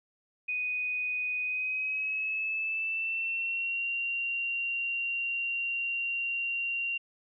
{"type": "tone with pitch glide", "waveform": "sine", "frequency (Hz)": [2489, 2762], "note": ["D#7", "F7"], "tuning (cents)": [0, -20], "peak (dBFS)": -29, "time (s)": [0.48, 6.98], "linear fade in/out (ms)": 10, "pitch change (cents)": 180, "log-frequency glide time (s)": [1.41, 3.86], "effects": []}